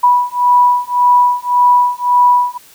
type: beating tone pair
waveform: sine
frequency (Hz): 980 / 981.8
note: B5 / B5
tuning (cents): -14 / -10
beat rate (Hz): 1.8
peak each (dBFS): -11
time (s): 0.03-2.58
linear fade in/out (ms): 10
effects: white hiss -43 dBFS RMS until 2.74 s